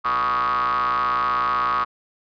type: ring-modulated tone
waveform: square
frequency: 64 Hz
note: C2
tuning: 38 cents flat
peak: -17 dBFS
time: 0.04-1.85 s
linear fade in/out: 20 ms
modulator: 1180 Hz
effects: resampled to 11025 Hz